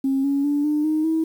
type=tone with pitch steps; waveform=sine; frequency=270 / 279.5 / 289.4 / 299.6 / 310.1 / 321.1 Hz; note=C#4 / C#4 / D4 / D4 / D#4 / E4; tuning=-45 / +14 / -25 / +35 / -6 / -45 cents; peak=-17 dBFS; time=0.04-1.24 s; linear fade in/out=5 ms; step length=200 ms; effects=tanh soft clip ceiling -13 dBFS + 8-bit